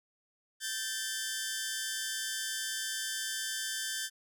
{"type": "tone pair together", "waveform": "10% pulse", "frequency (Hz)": [1559, 1761.3], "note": ["G6", "A6"], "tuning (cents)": [-10, 1], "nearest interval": "major second", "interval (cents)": 211, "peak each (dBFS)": -28, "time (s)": [0.6, 4.1], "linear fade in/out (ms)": 50, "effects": []}